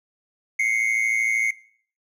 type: tone pair together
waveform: triangle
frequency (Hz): 2093 / 2206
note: C7 / C#7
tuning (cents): 0 / -9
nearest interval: minor second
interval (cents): 91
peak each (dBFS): -20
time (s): 0.59-1.51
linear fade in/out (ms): 5
effects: noise-tail reverb RT60 0.5 s tail -19 dB re dry